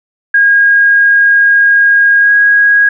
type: tone with pitch glide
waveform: sine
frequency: 1631 to 1647.1 Hz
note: G#6 to G#6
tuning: -32 to -15 cents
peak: -4 dBFS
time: 0.34-2.89 s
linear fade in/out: 5 ms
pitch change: +17 cents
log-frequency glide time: 2.2-2.31 s
effects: none